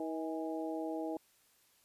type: harmonic tone with a mistuned harmonic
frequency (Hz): 159.8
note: D#3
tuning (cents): +47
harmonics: 2 / 3 / 4 / 5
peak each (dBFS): -38 / -43 / -42 / -45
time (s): 0-1.17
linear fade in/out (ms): 2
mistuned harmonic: 5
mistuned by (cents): +48
effects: white hiss -69 dBFS RMS until 1.84 s + resampled to 32000 Hz